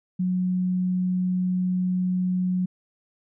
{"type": "tone", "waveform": "sine", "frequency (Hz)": 182.7, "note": "F#3", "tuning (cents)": -22, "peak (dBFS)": -21, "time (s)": [0.19, 2.66], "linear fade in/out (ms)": 10, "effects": []}